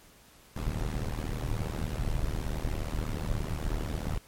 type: noise with amplitude modulation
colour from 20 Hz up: brown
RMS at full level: -27 dBFS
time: 0.56-4.18 s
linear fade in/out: 5 ms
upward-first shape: sine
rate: 76.7 Hz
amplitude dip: 100%
effects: pink hiss -57 dBFS RMS until 4.27 s + MP3 64 kbps